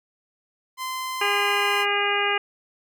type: tone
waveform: sawtooth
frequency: 1034 Hz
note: C6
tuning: 21 cents flat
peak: -24 dBFS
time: 0.77-1.86 s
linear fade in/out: 50 ms
type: harmonic tone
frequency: 406.6 Hz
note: G#4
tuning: 37 cents flat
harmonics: 1 / 2 / 3 / 4 / 5 / 6 / 7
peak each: -28 / -28 / -28 / -28 / -28 / -28 / -28 dBFS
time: 1.21-2.38 s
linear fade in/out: 5 ms
effects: none